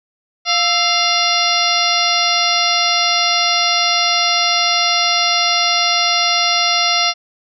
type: harmonic tone with a mistuned harmonic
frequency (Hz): 698.5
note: F5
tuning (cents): 0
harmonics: 1 / 2 / 3 / 4 / 5 / 6 / 7 / 8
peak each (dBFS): -21 / -21 / -21 / -21 / -21 / -21 / -21 / -21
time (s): 0.45-7.14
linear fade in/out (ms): 50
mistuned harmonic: 2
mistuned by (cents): -86
effects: none